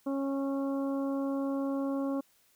harmonic tone, 274.6 Hz, C#4, 16 cents flat, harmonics 1 / 2 / 3 / 4 / 5, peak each -30 / -36 / -46 / -44 / -52 dBFS, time 0.06-2.21 s, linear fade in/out 10 ms, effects white hiss -67 dBFS RMS until 2.55 s

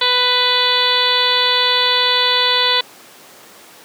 harmonic tone, 496.1 Hz, B4, 8 cents sharp, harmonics 1 / 2 / 3 / 4 / 5 / 6 / 7 / 8 / 9, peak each -23 / -20 / -24 / -23 / -26 / -23 / -17 / -19 / -25 dBFS, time 0.01-2.81 s, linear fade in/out 5 ms, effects pink hiss -41 dBFS RMS until 3.84 s + high-pass 300 Hz 12 dB/octave

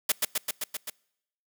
white noise with echo, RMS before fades -23 dBFS, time 0.09-0.12 s, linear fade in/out 5 ms, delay 130 ms, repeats 6, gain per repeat -2 dB, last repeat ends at 0.9 s, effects noise-tail reverb RT60 0.8 s tail -26 dB re dry + high-pass 200 Hz 12 dB/octave

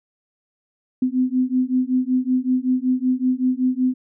sine beating tone pair, 252.5 / 257.8 Hz, B3 / C4, +39 / -26 cents, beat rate 5.3 Hz, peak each -20 dBFS, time 1.02-3.94 s, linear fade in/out 5 ms, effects none

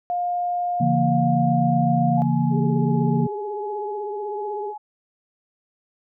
sine tone, 708 Hz, F5, 23 cents sharp, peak -21 dBFS, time 0.1-2.22 s, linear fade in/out 0 ms
sine chord, A# diminished, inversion first, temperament just, 139.85 / 167.82 / 233.1 Hz, C#3 / E3 / A#3, +16 / +31 / 0 cents, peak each -22 dBFS, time 0.8-3.27 s, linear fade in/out 10 ms
sine tone with tremolo, 844 Hz, G#5, 28 cents sharp, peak -29 dBFS, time 2.17-4.78 s, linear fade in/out 10 ms, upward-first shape sine, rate 1.4 Hz, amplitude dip 30%
sine tone with vibrato, 409.6 Hz, G#4, 24 cents flat, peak -27 dBFS, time 2.5-4.74 s, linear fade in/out 50 ms, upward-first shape triangle, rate 16 Hz, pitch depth 74 cents each way
effects none

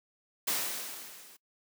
white noise with level ramp, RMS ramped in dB -29 to -55 dBFS, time 0.47-1.37 s, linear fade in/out 10 ms, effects noise-tail reverb RT60 0.1 s tail -22 dB re dry + high-pass 200 Hz 12 dB/octave

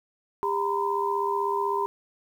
sine tone cluster, 401.7 / 934 / 1010 Hz, G4 / A#5 / B5, +42 / +3 / +39 cents, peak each -28 dBFS, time 0.43-1.86 s, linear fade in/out 0 ms, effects 9-bit

